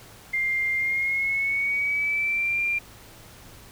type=tone with pitch glide; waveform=sine; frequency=2100 to 2385 Hz; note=C7 to D7; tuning=+6 to +26 cents; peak=-22 dBFS; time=0.33-2.79 s; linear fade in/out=10 ms; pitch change=+220 cents; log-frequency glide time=0.74-2.6 s; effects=added 109 Hz sine -55 dBFS peak until 3.71 s + pink hiss -48 dBFS RMS until 3.71 s